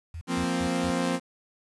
sine tone bursts, 82.41 Hz, E2, in tune, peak -34 dBFS, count 4, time 0.14-0.908 s, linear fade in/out 5 ms, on 72 ms, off 160 ms
sawtooth chord, F suspended fourth, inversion none, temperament equal, 174.61 / 233.1 / 261.6 Hz, F3 / Bb3 / C4, 0 / 0 / 0 cents, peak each -26 / -28 / -24 dBFS, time 0.27-1.2 s, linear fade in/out 50 ms
effects resampled to 24000 Hz + 9-bit

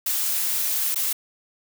blue noise with dropouts, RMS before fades -24 dBFS, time 0.06-1.13 s, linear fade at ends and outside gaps 5 ms, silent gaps 0.946-0.957 s, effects none

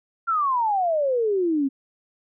sine exponential sweep, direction down, 1396.9 to 263.5 Hz, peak -19 dBFS, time 0.27-1.69 s, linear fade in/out 20 ms, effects none

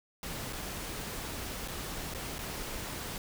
pink noise with dropouts, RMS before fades -39 dBFS, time 0.23-3.18 s, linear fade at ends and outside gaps 1 ms, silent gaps 0.527-0.531 / 1.677-1.683 / 2.139-2.147 / 2.384-2.39 s, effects none

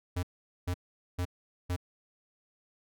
square tone bursts, 89.2 Hz, F2, 37 cents sharp, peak -30 dBFS, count 4, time 0.16-1.764 s, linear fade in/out 10 ms, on 71 ms, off 440 ms, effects none

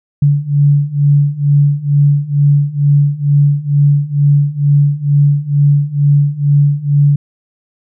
sine beating tone pair, 142.7 / 144.9 Hz, D3 / D3, -49 / -23 cents, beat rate 2.2 Hz, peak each -12 / -10 dBFS, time 0.22-7.16 s, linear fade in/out 5 ms, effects none

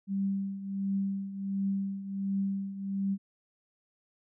sine tone with tremolo, 196 Hz, G3, in tune, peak -26 dBFS, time 0.07-3.18 s, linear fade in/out 50 ms, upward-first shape triangle, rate 1.4 Hz, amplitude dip 75%, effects none

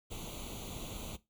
pink noise with comb filter, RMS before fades -43 dBFS, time 0.1-1.17 s, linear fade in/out 20 ms, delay 0.29 ms, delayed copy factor +0.9, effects noise-tail reverb RT60 0.2 s tail -17 dB re dry

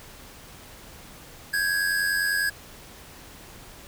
square tone pair together, 1574 / 1664 Hz, G6 / G#6, +7 / +3 cents, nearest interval minor second, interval 96 cents, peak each -30 / -24 dBFS, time 1.53-2.5 s, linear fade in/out 10 ms, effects pink hiss -46 dBFS RMS until 3.87 s

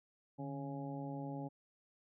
harmonic tone with a mistuned harmonic, 138.59 Hz, C#3, in tune, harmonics 1 / 2 / 3 / 4 / 5 / 6, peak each -44 / -44 / -54 / -50 / -55 / -50 dBFS, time 0.38-1.49 s, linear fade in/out 20 ms, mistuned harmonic 1, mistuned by +100 cents, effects none

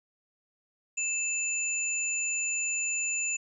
sine tone pair together, 2637 / 7040 Hz, E7 / A8, 0 / 0 cents, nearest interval octave + perfect fourth, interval 1700 cents, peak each -31 / -30 dBFS, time 0.97-3.37 s, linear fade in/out 10 ms, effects none

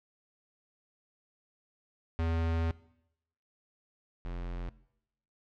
square tone pair in turn, 82.41 / 43.66 Hz, E2 / F1, 0 / 0 cents, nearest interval major seventh, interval 1100 cents, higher first, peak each -29 / -36 dBFS, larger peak first, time 2.19-2.71 / 4.25-4.69 s, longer first, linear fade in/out 0 ms, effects noise-tail reverb RT60 0.8 s tail -20 dB re dry + low-pass 3000 Hz 12 dB/octave

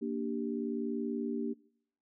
sine chord, G minor, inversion first, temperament equal, 233.1 / 293.7 / 392 Hz, Bb3 / D4 / G4, 0 / 0 / 0 cents, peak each -35 / -37 / -38 dBFS, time 0.01-1.54 s, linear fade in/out 20 ms, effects noise-tail reverb RT60 0.7 s tail -24 dB re dry

